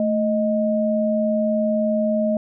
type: tone pair together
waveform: sine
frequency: 220.1 / 623 Hz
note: A3 / D#5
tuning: +1 / +2 cents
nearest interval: octave + tritone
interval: 1801 cents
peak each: -20 / -20 dBFS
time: 0-2.37 s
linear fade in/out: 2 ms
effects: none